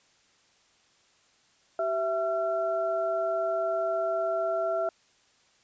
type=tone cluster; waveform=sine; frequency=384.8 / 661 / 1362 Hz; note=G4 / E5 / F6; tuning=-32 / +5 / -44 cents; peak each=-35 / -26 / -35 dBFS; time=1.79-4.89 s; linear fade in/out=2 ms; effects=white hiss -64 dBFS RMS until 5.63 s + resampled to 16000 Hz